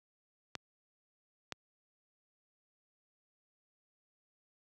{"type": "clicks", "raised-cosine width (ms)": 0.2, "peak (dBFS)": -20, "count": 2, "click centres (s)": [0.553, 1.523], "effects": ["high-pass 100 Hz 12 dB/octave"]}